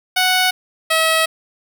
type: tone pair in turn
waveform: 10% pulse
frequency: 740 / 644.1 Hz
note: F#5 / E5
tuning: 0 / -40 cents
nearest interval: major second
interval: 240 cents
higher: first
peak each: -5 dBFS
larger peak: neither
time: 0.16-0.51 / 0.9-1.26 s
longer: second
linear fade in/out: 10 ms
effects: none